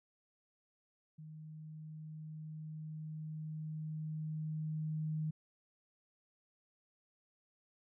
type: tone with level ramp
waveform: sine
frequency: 155.5 Hz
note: D#3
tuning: 1 cent flat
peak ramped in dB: -48 to -34 dBFS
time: 1.18-5.31 s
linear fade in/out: 10 ms
effects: none